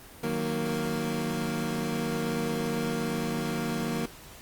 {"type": "chord", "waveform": "25% pulse", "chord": "D# minor", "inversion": "none", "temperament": "equal", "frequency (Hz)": [155.56, 185, 233.1], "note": ["D#3", "F#3", "A#3"], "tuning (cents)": [0, 0, 0], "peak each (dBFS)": [-30, -31, -27], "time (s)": [0.23, 4.06], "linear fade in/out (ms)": 5, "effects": ["pink hiss -48 dBFS RMS until 4.41 s", "Opus 32 kbps"]}